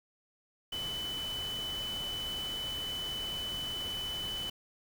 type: tone in noise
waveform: sine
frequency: 3000 Hz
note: F#7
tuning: 23 cents sharp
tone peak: -35 dBFS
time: 0.72-4.5 s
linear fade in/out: 5 ms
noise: pink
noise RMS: -44 dBFS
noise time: 0.72-4.5 s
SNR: +6 dB
effects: none